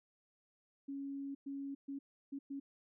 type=tone bursts at uneven times; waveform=sine; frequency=277.2 Hz; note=C#4; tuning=in tune; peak=-40 dBFS; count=5; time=0.88-1.35 / 1.46-1.75 / 1.88-1.99 / 2.32-2.39 / 2.5-2.6 s; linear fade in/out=10 ms; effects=none